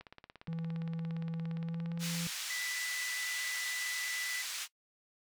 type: click train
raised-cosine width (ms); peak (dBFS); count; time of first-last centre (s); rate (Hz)
0.3; -33; 40; 0.01-2.264; 17.3
type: tone with pitch glide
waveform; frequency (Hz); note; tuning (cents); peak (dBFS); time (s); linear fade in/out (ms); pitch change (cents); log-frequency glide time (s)
triangle; 164.81 to 168.95; E3 to E3; 0 to +43; -33; 0.48-2.27; 0; +43; 1.54-2.06
type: band-pass noise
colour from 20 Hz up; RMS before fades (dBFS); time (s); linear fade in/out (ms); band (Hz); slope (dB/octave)
white; -40; 1.99-4.68; 50; 1600 to 6900; 12
type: tone with vibrato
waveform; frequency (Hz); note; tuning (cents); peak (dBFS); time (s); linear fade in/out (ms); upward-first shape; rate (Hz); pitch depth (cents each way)
triangle; 1986; B6; +9; -36; 2.5-4.42; 5; triangle; 9.1; 11
effects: noise-tail reverb RT60 0.1 s tail -20 dB re dry

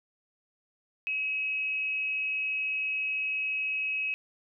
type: tone with amplitude modulation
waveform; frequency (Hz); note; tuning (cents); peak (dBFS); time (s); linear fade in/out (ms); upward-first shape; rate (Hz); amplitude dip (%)
sine; 2559; D#7; +48; -26; 1.07-4.14; 0; sine; 252; 40
effects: none

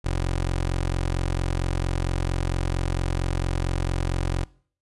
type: tone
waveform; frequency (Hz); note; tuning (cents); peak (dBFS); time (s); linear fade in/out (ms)
20% pulse; 44.4; F1; +29; -18; 0.04-4.45; 20
effects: noise-tail reverb RT60 0.5 s tail -23 dB re dry + resampled to 24000 Hz

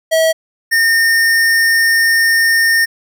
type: tone pair in turn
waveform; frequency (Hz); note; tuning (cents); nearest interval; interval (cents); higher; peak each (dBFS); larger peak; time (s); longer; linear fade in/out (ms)
square; 645 / 1824.3; E5 / A#6; -38 / -38; octave + tritone; 1800; second; -10; neither; 0.11-0.33 / 0.71-2.86; second; 20
effects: none

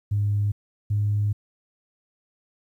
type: tone pair in turn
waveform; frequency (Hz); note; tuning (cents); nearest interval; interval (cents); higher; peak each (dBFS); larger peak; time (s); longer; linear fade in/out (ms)
sine; 102.7 / 103.65; G#2 / G#2; -19 / -3; unison; 16; second; -19; neither; 0.11-0.52 / 0.9-1.33; second; 10
effects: tanh soft clip ceiling -15 dBFS + 10-bit

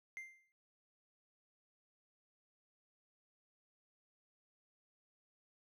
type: tone with exponential decay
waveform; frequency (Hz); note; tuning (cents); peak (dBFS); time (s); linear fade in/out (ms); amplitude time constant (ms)
triangle; 2093; C7; 0; -40; 0.17-0.52; 0; 74
effects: none

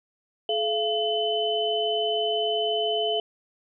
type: tone cluster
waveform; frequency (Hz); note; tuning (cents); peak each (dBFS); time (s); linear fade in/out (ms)
sine; 429.1 / 683 / 3028; A4 / F5 / F#7; -43 / -39 / +39; -27; 0.49-3.2; 2
effects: none

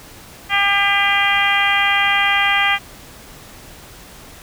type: harmonic tone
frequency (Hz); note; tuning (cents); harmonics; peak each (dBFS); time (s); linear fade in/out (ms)
400; G4; +35; 2 / 3 / 4 / 5 / 6 / 7 / 8; -21 / -22 / -22 / -18 / -20 / -24 / -23; 0.49-2.79; 50
effects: pink hiss -40 dBFS RMS until 4.42 s

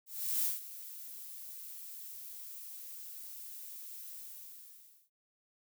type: noise with ADSR envelope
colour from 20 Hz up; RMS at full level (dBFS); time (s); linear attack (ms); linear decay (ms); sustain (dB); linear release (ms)
violet; -31; 0.06-5.1; 370; 170; -16; 930
effects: none

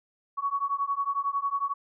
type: beating tone pair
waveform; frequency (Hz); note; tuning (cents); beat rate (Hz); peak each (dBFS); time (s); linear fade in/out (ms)
sine; 1114 / 1125; C#6 / C#6; +8 / +25; 11; -29; 0.37-1.74; 20
effects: none

